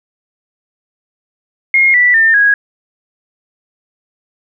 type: tone with pitch steps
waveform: sine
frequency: 2143 / 1965.1 / 1802 / 1652.5 Hz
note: C7 / B6 / A6 / G#6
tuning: +41 / -9 / +41 / -9 cents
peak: -6 dBFS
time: 1.74-2.54 s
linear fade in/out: 2 ms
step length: 200 ms
effects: none